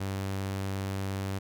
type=tone; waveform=sawtooth; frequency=97.1 Hz; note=G2; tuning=16 cents flat; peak=-27 dBFS; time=0-1.39 s; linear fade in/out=10 ms; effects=none